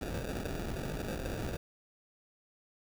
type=noise with sample-and-hold; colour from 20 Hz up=pink; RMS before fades=-37 dBFS; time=0.01-1.57 s; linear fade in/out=5 ms; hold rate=1050 Hz; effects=none